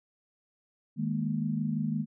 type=chord; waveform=sine; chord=D# suspended fourth; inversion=none; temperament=just; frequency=155.56 / 207.4 / 233.3 Hz; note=D#3 / G#3 / A#3; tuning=0 / -2 / +2 cents; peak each=-32 dBFS; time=0.96-2.06 s; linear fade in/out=50 ms; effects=none